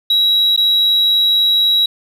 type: tone with dropouts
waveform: sine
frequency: 3872 Hz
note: B7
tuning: 35 cents flat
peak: -8 dBFS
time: 0.1-1.86 s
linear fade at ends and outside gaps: 5 ms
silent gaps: 0.564-0.575 s
effects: tanh soft clip ceiling -8 dBFS + 7-bit